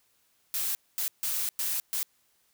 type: noise bursts at uneven times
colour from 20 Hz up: blue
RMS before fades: -30 dBFS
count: 5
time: 0.54-0.75 / 0.98-1.08 / 1.23-1.49 / 1.59-1.8 / 1.93-2.03 s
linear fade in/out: 0 ms
effects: white hiss -69 dBFS RMS until 2.53 s